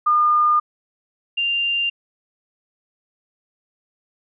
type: tone pair in turn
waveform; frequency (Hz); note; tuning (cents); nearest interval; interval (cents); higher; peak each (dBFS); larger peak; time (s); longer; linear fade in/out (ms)
sine; 1213 / 2790; D#6 / F7; -44 / -2; octave + major second; 1442; second; -13 / -18; first; 0.06-0.6 / 1.37-1.9; first; 10
effects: none